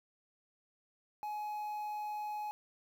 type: tone with quantisation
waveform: triangle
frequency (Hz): 842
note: G#5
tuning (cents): +24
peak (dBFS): -35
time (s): 1.23-2.51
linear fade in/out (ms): 0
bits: 10
effects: none